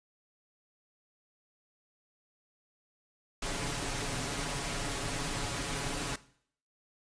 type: noise with comb filter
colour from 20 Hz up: pink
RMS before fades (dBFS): -35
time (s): 3.42-6.16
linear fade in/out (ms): 5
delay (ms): 7.1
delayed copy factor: +0.65
effects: noise-tail reverb RT60 0.6 s tail -18 dB re dry + resampled to 22050 Hz